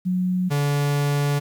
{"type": "tone pair in turn", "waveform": ["sine", "45% pulse"], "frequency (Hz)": [182.7, 143.92], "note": ["F#3", "D3"], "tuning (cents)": [-22, -35], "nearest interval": "major third", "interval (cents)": 413, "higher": "first", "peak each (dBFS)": -19, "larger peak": "neither", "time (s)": [[0.05, 0.5], [0.5, 1.4]], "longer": "second", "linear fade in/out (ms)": 20, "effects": ["9-bit"]}